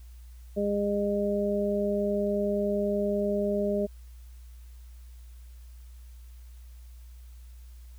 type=harmonic tone; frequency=203.4 Hz; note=G#3; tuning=36 cents flat; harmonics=1 / 2 / 3; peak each=-29 / -29 / -29 dBFS; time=0.56-3.87 s; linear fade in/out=20 ms; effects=added 60 Hz sine -44 dBFS peak until 7.98 s + white hiss -63 dBFS RMS until 7.98 s